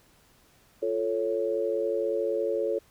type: chord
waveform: sine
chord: F augmented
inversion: none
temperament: equal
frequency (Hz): 349.2 / 440 / 554.4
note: F4 / A4 / C#5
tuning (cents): 0 / 0 / 0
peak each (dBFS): -32 / -28 / -29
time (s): 0.82-2.79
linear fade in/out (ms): 10
effects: pink hiss -61 dBFS RMS until 2.9 s